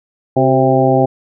harmonic tone with a mistuned harmonic, 132.2 Hz, C3, 18 cents sharp, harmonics 1 / 2 / 3 / 4 / 5 / 6, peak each -16 / -16 / -16 / -16 / -16 / -16 dBFS, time 0.36-1.06 s, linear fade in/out 10 ms, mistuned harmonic 3, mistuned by -53 cents, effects none

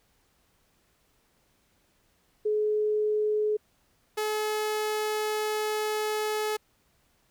sine / sawtooth tone pair in turn, 424.8 / 427.5 Hz, G#4 / A4, +39 / -50 cents, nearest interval unison, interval 11 cents, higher second, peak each -23 / -23 dBFS, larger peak neither, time 2.45-3.57 / 4.17-6.57 s, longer second, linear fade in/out 10 ms, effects pink hiss -68 dBFS RMS until 7.3 s

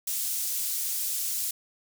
pink high-pass noise, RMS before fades -30 dBFS, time 0.07-1.51 s, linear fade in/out 5 ms, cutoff 7800 Hz, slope 12 dB/octave, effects none

